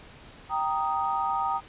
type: chord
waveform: sine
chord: Eb major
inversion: first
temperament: equal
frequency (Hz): 784 / 932.3 / 1244.5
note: G5 / Bb5 / Eb6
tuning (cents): 0 / 0 / 0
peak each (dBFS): -29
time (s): 0.49-1.61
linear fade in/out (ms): 50
effects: pink hiss -49 dBFS RMS until 1.68 s + resampled to 8000 Hz